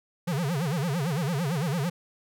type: tone with vibrato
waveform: square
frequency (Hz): 155.56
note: D#3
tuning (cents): 0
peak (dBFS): -26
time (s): 0.27-1.9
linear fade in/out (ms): 10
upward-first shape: sine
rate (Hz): 8.9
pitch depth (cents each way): 270
effects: none